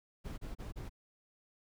brown noise bursts, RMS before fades -42 dBFS, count 4, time 0.24-0.896 s, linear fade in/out 20 ms, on 140 ms, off 32 ms, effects none

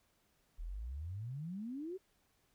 sine exponential sweep, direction up, 37.42 to 392.8 Hz, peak -40 dBFS, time 0.58-1.98 s, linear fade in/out 20 ms, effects pink hiss -75 dBFS RMS until 2.54 s

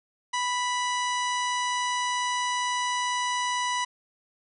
harmonic tone with a mistuned harmonic, 987.8 Hz, B5, in tune, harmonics 1 / 2 / 3 / 4 / 5 / 6 / 7 / 8 / 9, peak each -27 / -32 / -35 / -38 / -45 / -37 / -45 / -47 / -44 dBFS, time 0.33-3.85 s, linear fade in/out 10 ms, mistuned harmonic 3, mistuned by -16 cents, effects none

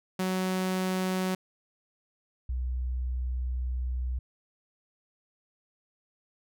sawtooth / sine tone pair in turn, 186.2 / 62.53 Hz, F#3 / B1, +11 / +22 cents, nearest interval octave + perfect fifth, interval 1889 cents, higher first, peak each -23 / -28 dBFS, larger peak first, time 0.19-1.35 / 2.49-4.19 s, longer second, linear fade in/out 5 ms, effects none

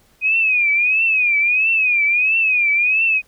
sine tone with vibrato, 2489 Hz, D#7, in tune, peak -13 dBFS, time 0.21-3.22 s, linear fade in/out 50 ms, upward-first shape triangle, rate 1.5 Hz, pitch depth 150 cents each way, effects pink hiss -56 dBFS RMS until 3.27 s

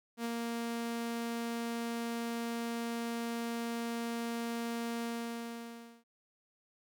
sawtooth tone with ADSR envelope, 233.1 Hz, A#3, in tune, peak -29 dBFS, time 0.17-6.04 s, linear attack 77 ms, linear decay 23 ms, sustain -2 dB, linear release 1000 ms, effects none

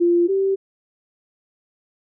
sine tone pair in turn, 346 / 388.4 Hz, F4 / G4, -16 / -16 cents, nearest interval major second, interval 200 cents, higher second, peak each -13 / -16 dBFS, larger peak first, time 0-0.28 / 0.28-0.56 s, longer neither, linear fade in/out 20 ms, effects none

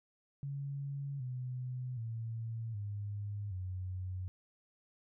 sine tone with pitch steps, 140 / 126.18 / 113.72 / 102.49 / 92.37 Hz, C#3 / B2 / A#2 / G#2 / F#2, +18 / +38 / -42 / -22 / -2 cents, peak -37 dBFS, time 0.43-4.28 s, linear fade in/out 0 ms, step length 770 ms, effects none

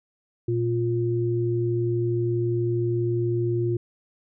sine tone pair together, 118.43 / 350.8 Hz, A#2 / F4, +28 / +8 cents, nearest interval octave + perfect fifth, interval 1880 cents, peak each -24 dBFS, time 0.48-3.77 s, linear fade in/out 5 ms, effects none

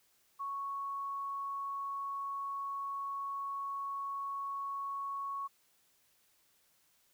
sine tone, 1108.7 Hz, C#6, in tune, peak -36 dBFS, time 0.39-5.48 s, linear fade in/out 20 ms, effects white hiss -71 dBFS RMS until 7.13 s

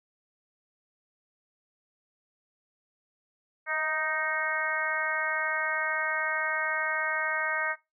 harmonic tone with a mistuned harmonic, 311.1 Hz, D#4, in tune, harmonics 2 / 3 / 4 / 5 / 6 / 7, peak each -37 / -37 / -35 / -32 / -33 / -34 dBFS, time 3.66-7.76 s, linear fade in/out 50 ms, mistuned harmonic 2, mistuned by +26 cents, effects noise-tail reverb RT60 0.2 s tail -18 dB re dry

